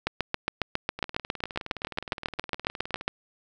two click trains, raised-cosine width 0.3 ms, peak -20 / -9 dBFS, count 40 / 23, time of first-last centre 0.99-3.011 / 0.07-3.08 s, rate 19.3 / 7.31 Hz, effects none

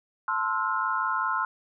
sine chord, F major seventh, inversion first, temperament equal with one note detuned, 880 / 1046.5 / 1318.5 / 1423.8 Hz, A5 / C6 / E6 / F6, 0 / 0 / 0 / +33 cents, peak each -33 / -28 / -30 / -30 dBFS, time 0.28-1.45 s, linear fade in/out 2 ms, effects none

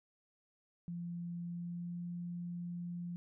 sine tone with pitch glide, 172.5 to 174.1 Hz, F3 to F3, -21 to -5 cents, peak -39 dBFS, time 0.88-3.16 s, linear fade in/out 0 ms, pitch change +16 cents, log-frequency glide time 1.43-2.01 s, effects none

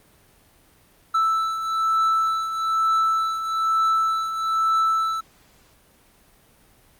triangle beating tone pair, 1318.5 / 1319.6 Hz, E6 / E6, 0 / +1 cents, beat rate 1.1 Hz, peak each -25 / -18 dBFS, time 1.14-5.21 s, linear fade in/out 10 ms, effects pink hiss -56 dBFS RMS until 6.99 s + Opus 32 kbps

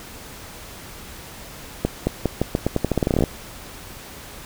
accelerating click train, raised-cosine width 2 ms, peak -5 dBFS, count 19, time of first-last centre 1.85-3.238 s, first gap 220 ms, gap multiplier 0.85, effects pink hiss -39 dBFS RMS until 4.45 s

